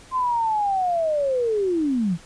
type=linear sweep; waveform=sine; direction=down; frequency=1046 to 155.56 Hz; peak=-19 dBFS; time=0.11-2.18 s; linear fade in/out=50 ms; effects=pink hiss -47 dBFS RMS until 2.25 s + resampled to 22050 Hz

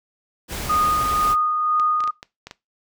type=noise; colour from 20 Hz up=pink; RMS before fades=-29 dBFS; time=0.48-1.36 s; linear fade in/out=50 ms
type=tone with tremolo; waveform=sine; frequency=1233 Hz; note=D#6; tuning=16 cents flat; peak=-16 dBFS; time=0.69-2.11 s; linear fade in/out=10 ms; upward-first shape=sine; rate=2 Hz; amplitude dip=35%
type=clicks; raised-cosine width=0.2 ms; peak=-18 dBFS; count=7; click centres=1.798 / 2.005 / 2.039 / 2.076 / 2.229 / 2.47 / 2.511 s
effects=noise-tail reverb RT60 0.2 s tail -19 dB re dry

